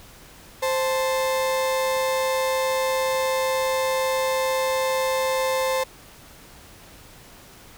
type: tone pair together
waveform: 35% pulse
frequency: 523.3 / 880 Hz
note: C5 / A5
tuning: 0 / 0 cents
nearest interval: major sixth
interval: 900 cents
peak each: -20 / -27 dBFS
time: 0.62-5.84 s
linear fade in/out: 10 ms
effects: pink hiss -47 dBFS RMS until 7.77 s